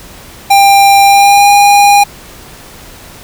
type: tone with pitch glide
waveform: square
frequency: 795 to 812.2 Hz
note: G5 to G#5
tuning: +24 to -39 cents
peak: -3 dBFS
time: 0.5-2.04 s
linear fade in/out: 10 ms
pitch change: +37 cents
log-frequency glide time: 1.04-1.49 s
effects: pink hiss -33 dBFS RMS until 3.23 s